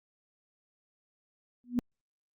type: tone with exponential growth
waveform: sine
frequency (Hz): 244.1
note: B3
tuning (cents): -20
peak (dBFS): -21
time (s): 1.64-1.79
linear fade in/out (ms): 0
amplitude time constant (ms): 31
effects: Opus 48 kbps